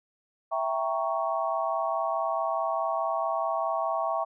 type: chord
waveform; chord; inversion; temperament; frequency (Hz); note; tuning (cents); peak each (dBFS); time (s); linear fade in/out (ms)
sine; E diminished seventh; none; equal; 659.3 / 784 / 932.3 / 1108.7; E5 / G5 / Bb5 / Db6; 0 / 0 / 0 / 0; -29 / -32 / -34 / -31; 0.51-4.25; 20
effects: none